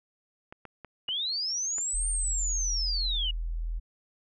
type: clicks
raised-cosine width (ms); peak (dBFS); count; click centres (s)
0.5; -28; 5; 0.525 / 0.653 / 0.847 / 1.088 / 1.783
type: linear two-way sweep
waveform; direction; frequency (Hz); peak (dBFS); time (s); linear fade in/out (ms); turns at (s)
sine; up then down; 2840 to 8870 to 2840; -28; 1.08-3.31; 5; 2.08
type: tone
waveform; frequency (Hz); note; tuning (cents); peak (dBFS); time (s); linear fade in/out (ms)
sine; 41.2; E1; 0; -29; 1.93-3.8; 20
effects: none